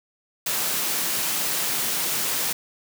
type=high-pass noise; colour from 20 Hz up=white; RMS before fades=-25 dBFS; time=0.46-2.53 s; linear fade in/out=5 ms; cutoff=120 Hz; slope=96 dB/octave; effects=none